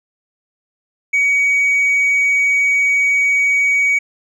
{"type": "tone with tanh clipping", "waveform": "triangle", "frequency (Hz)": 2257, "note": "C#7", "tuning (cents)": 31, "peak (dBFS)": -12, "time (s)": [1.13, 3.99], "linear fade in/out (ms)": 10, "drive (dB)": 6, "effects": []}